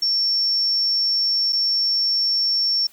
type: tone with dropouts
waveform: sine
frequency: 5450 Hz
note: F8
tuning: 43 cents flat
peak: -17 dBFS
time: 0.02-2.87 s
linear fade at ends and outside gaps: 5 ms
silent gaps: 1.525-1.529 s
effects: white hiss -52 dBFS RMS until 2.92 s